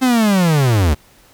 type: linear sweep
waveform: 45% pulse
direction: down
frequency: 264.2 to 67.4 Hz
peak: -11 dBFS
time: 0.01-0.95 s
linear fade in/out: 20 ms
effects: pink hiss -49 dBFS RMS until 1.33 s